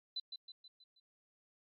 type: tone with echo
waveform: sine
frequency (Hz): 4014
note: B7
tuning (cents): +27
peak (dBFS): -37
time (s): 0.16-0.2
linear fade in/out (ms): 5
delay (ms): 160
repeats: 5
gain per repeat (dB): -6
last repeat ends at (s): 1
effects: AAC 48 kbps